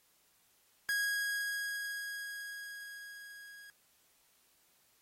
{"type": "tone with level ramp", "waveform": "45% pulse", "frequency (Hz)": 1647, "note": "G#6", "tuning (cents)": -15, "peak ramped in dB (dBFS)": [-30, -51], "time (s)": [0.89, 3.7], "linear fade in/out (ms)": 0, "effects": ["white hiss -70 dBFS RMS until 5.01 s", "AAC 48 kbps"]}